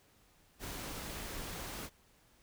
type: noise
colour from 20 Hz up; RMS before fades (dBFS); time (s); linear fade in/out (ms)
pink; -43; 0.59-1.9; 50
effects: pink hiss -67 dBFS RMS until 2.42 s